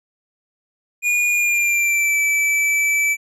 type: tone with pitch glide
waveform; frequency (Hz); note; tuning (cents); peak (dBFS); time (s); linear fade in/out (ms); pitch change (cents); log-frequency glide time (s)
square; 2439 to 2313; D#7 to D7; -35 to -27; -16; 1.02-3.17; 50; -92; 1.29-2.19
effects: low-pass 12000 Hz 12 dB/octave